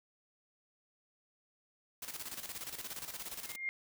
white noise with tremolo, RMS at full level -42 dBFS, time 2.02-3.56 s, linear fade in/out 5 ms, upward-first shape square, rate 17 Hz, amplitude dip 65%
sine tone with exponential growth, 2120 Hz, C7, 22 cents sharp, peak -31 dBFS, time 3.34-3.69 s, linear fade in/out 0 ms, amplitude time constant 74 ms
effects none

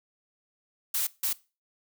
blue noise bursts at uneven times, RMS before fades -28 dBFS, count 2, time 0.94-1.07 / 1.23-1.33 s, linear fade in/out 5 ms, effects noise-tail reverb RT60 0.3 s tail -20 dB re dry

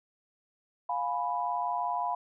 sine chord, F diminished, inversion none, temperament equal with one note detuned, 704.9 / 830.6 / 987.8 Hz, F5 / Ab5 / Cb6, +16 / 0 / 0 cents, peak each -33 / -35 / -31 dBFS, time 0.89-2.15 s, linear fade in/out 5 ms, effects none

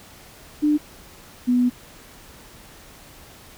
sine tone pair in turn, 298.7 / 246.6 Hz, D4 / B3, +29 / -2 cents, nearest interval minor third, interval 331 cents, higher first, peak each -15 dBFS, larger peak neither, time 0.62-0.78 / 1.47-1.7 s, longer second, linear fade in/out 20 ms, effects pink hiss -46 dBFS RMS until 3.57 s

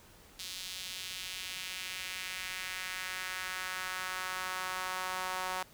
sawtooth tone with high-pass filter sweep, 185 Hz, F#3, in tune, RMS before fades -39 dBFS, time 0.39-5.63 s, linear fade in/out 5 ms, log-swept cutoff 3800 to 890 Hz, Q 1.6, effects pink hiss -58 dBFS RMS until 5.73 s

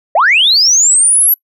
sine linear sweep, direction up, 560 to 11810 Hz, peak -5 dBFS, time 0.15-1.34 s, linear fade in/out 5 ms, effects noise-tail reverb RT60 0.1 s tail -26 dB re dry + tanh soft clip ceiling -1 dBFS

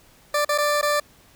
20% pulse tone with dropouts, 589 Hz, D5, 5 cents sharp, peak -14 dBFS, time 0.34-1 s, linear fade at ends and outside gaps 5 ms, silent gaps 0.449-0.49 / 0.579-0.583 / 0.814-0.827 s, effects pink hiss -54 dBFS RMS until 1.35 s

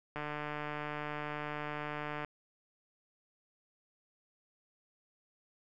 click train, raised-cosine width 0.5 ms, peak -24 dBFS, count 312, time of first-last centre 0.16-2.247 s, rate 149 Hz, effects none

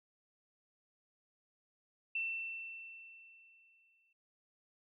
sine tone with exponential decay, 2685 Hz, E7, 31 cents sharp, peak -33 dBFS, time 2.15-4.13 s, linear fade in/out 5 ms, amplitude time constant 430 ms, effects none

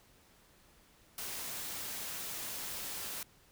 white noise, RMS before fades -41 dBFS, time 1.18-3.23 s, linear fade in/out 2 ms, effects pink hiss -64 dBFS RMS until 3.51 s

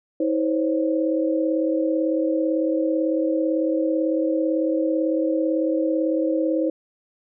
sine tone cluster, 320.1 / 517 / 555 Hz, D#4 / C5 / C#5, +49 / -21 / +2 cents, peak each -21 / -24 / -27 dBFS, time 0.2-6.7 s, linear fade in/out 5 ms, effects none

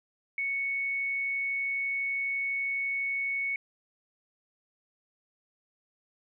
sine tone, 2217 Hz, C#7, in tune, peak -28 dBFS, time 0.38-3.56 s, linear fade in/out 2 ms, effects none

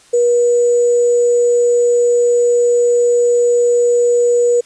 sine tone with sample-and-hold, 481.5 Hz, B4, 44 cents flat, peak -9 dBFS, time 0.13-4.61 s, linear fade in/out 10 ms, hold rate 7350 Hz, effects white hiss -47 dBFS RMS until 4.65 s + resampled to 22050 Hz

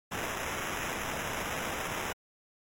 blue noise with sample-and-hold, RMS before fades -35 dBFS, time 0.11-2.13 s, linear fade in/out 10 ms, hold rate 4410 Hz, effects MP3 64 kbps

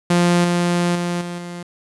sawtooth tone with level steps, 174.61 Hz, F3, in tune, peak -9 / -12 / -16 / -22 / -25 dBFS, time 0.1-1.63 s, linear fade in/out 5 ms, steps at 0.44 / 0.95 / 1.21 / 1.38 s, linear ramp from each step 5 ms, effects resampled to 24000 Hz + 8-bit

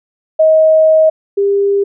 sine tone pair in turn, 632 / 399.7 Hz, D#5 / G4, +27 / +34 cents, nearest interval minor sixth, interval 793 cents, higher first, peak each -5 / -9 dBFS, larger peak first, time 0.39-1.1 / 1.37-1.84 s, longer first, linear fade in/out 10 ms, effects none

